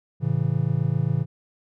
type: chord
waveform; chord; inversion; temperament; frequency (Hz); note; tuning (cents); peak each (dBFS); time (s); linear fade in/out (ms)
triangle; A major; none; just; 110 / 137.5 / 165; A2 / C#3 / E3; 0 / -14 / +2; -24 / -21 / -24; 0.2-1.26; 50
effects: none